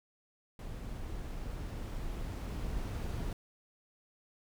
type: noise with level ramp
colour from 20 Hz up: brown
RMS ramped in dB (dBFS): -42 to -36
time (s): 0.59-3.33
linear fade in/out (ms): 2
effects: none